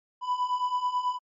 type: beating tone pair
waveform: triangle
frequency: 987.8 / 997 Hz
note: B5 / B5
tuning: 0 / +16 cents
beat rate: 9.2 Hz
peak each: -29 / -25 dBFS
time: 0.21-1.19 s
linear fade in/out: 50 ms
effects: MP3 32 kbps